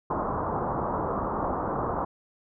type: low-pass noise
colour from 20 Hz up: white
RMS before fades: -29 dBFS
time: 0.1-2.05 s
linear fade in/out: 5 ms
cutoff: 1200 Hz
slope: 48 dB/octave
effects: none